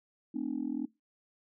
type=chord; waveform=sine; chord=A diminished; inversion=none; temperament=equal with one note detuned; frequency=220 / 261.6 / 303.1 Hz; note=A3 / C4 / Eb4; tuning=0 / 0 / -45 cents; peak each=-39 / -34 / -35 dBFS; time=0.34-0.86 s; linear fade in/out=10 ms; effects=noise-tail reverb RT60 0.2 s tail -21 dB re dry + tanh soft clip ceiling -24 dBFS